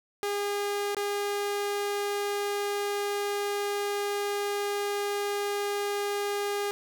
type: tone with dropouts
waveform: sawtooth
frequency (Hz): 407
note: G#4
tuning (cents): -35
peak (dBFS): -24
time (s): 0.23-6.71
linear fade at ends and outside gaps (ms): 0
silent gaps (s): 0.947-0.968
effects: none